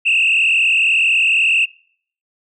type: tone with frequency modulation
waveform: sine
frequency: 2672 Hz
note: E7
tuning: 23 cents sharp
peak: -10 dBFS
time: 0.05-1.66 s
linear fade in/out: 20 ms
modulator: 42 Hz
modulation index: 2.9
effects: noise-tail reverb RT60 0.6 s tail -26 dB re dry + tanh soft clip ceiling -8 dBFS